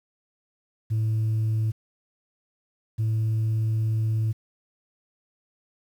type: tone pair in turn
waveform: sine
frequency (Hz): 110 / 110.41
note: A2 / A2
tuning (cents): 0 / +6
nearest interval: unison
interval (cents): 6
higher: second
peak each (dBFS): -19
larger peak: neither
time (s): 0.9-1.72 / 2.98-4.33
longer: second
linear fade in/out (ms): 20
effects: tanh soft clip ceiling -20 dBFS + 9-bit